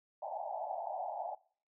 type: band-pass noise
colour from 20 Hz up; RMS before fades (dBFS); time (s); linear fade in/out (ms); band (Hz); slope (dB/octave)
pink; -40; 0.22-1.35; 5; 610 to 880; 96
effects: noise-tail reverb RT60 0.5 s tail -23 dB re dry